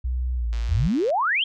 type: tone with pitch glide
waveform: sine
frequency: 62.4 to 55.27 Hz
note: B1 to A1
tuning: +19 to +8 cents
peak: -22 dBFS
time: 0.04-0.88 s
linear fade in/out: 10 ms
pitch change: -211 cents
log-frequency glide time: 0.35-0.52 s
type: click train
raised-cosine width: 0.2 ms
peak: -24 dBFS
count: 68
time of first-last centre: 0.53-1.103 s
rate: 117 Hz
type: exponential sweep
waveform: sine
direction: up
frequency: 68.9 to 3322 Hz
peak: -19 dBFS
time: 0.69-1.44 s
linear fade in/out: 5 ms
effects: none